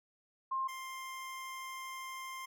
sine / 25% pulse tone pair in turn, 1060 / 1052.1 Hz, C6 / C6, +22 / +9 cents, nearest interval unison, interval 13 cents, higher first, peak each -32 / -38 dBFS, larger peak first, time 0.51-0.68 / 0.68-2.46 s, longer second, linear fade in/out 10 ms, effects none

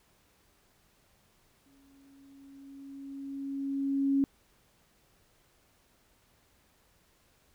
sine tone with exponential growth, 275.4 Hz, C#4, 11 cents flat, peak -22 dBFS, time 1.66-4.24 s, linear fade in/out 0 ms, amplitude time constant 560 ms, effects pink hiss -67 dBFS RMS until 7.54 s

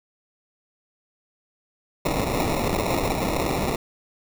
white noise with sample-and-hold, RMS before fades -24 dBFS, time 2.05-3.76 s, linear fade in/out 5 ms, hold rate 1575 Hz, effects none

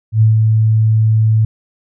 sine tone with ADSR envelope, 110 Hz, A2, in tune, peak -5 dBFS, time 0.12-1.45 s, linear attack 93 ms, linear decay 140 ms, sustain -3 dB, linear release 4 ms, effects none

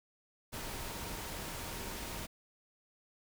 sine tone in noise, 932 Hz, A#5, 1 cent flat, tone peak -53 dBFS, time 0.52-2.27 s, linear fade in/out 20 ms, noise pink, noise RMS -42 dBFS, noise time 0.52-2.27 s, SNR -14 dB, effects none

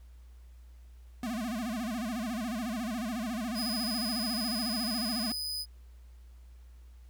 square tone with vibrato, 230 Hz, A#3, 23 cents flat, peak -33 dBFS, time 1.23-5.32 s, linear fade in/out 2 ms, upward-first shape sine, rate 14 Hz, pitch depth 180 cents each way
40% pulse tone, 4988 Hz, D#8, 3 cents sharp, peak -32 dBFS, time 3.54-5.66 s, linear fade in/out 50 ms
effects added 60 Hz sine -49 dBFS peak until 7.09 s + pink hiss -69 dBFS RMS until 7.09 s

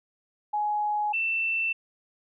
sine tone pair in turn, 838 / 2675 Hz, G#5 / E7, +15 / +25 cents, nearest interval octave + minor sixth, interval 2010 cents, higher second, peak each -24 dBFS, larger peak neither, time 0.53-1.13 / 1.13-1.73 s, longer neither, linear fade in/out 10 ms, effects none

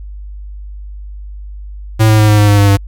square tone with pitch steps, 110 / 108.42 / 106.87 / 105.34 / 103.83 / 102.34 / 100.87 / 99.42 Hz, A2 / A2 / A2 / G#2 / G#2 / G#2 / G2 / G2, 0 / -25 / -50 / +25 / 0 / -25 / +50 / +25 cents, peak -6 dBFS, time 1.99-2.774 s, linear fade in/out 20 ms, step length 98 ms, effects added 50 Hz sine -25 dBFS peak until 2.87 s

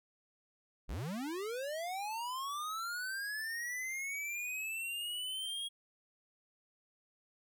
square linear sweep, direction up, 32.45 to 3300 Hz, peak -38 dBFS, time 0.88-5.69 s, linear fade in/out 20 ms, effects none

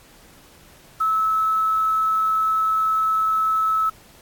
sine tone with quantisation, 1301 Hz, E6, 23 cents flat, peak -17 dBFS, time 1-3.9 s, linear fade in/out 10 ms, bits 7, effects pink hiss -50 dBFS RMS until 4.21 s + AAC 64 kbps

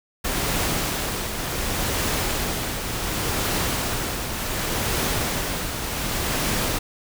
pink noise with tremolo, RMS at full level -23 dBFS, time 0.24-6.79 s, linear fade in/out 10 ms, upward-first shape triangle, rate 0.68 Hz, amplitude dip 50%, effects none

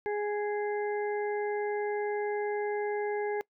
harmonic tone, 415.3 Hz, G#4, in tune, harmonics 1 / 2 / 4 / 5, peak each -30 / -36 / -42 / -44 dBFS, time 0.06-3.41 s, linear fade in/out 0 ms, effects noise-tail reverb RT60 0.1 s tail -23 dB re dry

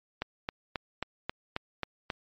click train, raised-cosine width 0.3 ms, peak -15 dBFS, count 8, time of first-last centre 0.22-2.102 s, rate 3.72 Hz, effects low-pass 5000 Hz 12 dB/octave + MP3 64 kbps

